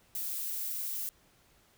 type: noise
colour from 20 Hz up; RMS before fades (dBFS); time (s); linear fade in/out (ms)
violet; -36; 0.15-1.09; 0
effects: pink hiss -65 dBFS RMS until 1.77 s